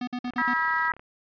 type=tone bursts; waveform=square; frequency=246.9 Hz; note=B3; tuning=in tune; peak=-29 dBFS; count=5; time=0.01-0.538 s; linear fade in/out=5 ms; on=64 ms; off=52 ms
type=click train; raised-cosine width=0.5 ms; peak=-31 dBFS; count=27; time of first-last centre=0.25-0.995 s; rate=34.9 Hz
type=harmonic tone; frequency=323.2 Hz; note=E4; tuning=34 cents flat; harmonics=3 / 4 / 5 / 6; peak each=-28 / -28 / -28 / -28 dBFS; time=0.38-0.92 s; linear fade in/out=2 ms
type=noise; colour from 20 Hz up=blue; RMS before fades=-41 dBFS; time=0.41-0.89 s; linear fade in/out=10 ms
effects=resampled to 11025 Hz